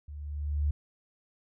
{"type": "tone with level ramp", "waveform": "sine", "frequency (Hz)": 73.42, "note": "D2", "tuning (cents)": 0, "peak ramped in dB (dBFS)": [-40, -23], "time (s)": [0.08, 0.71], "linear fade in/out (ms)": 5, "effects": []}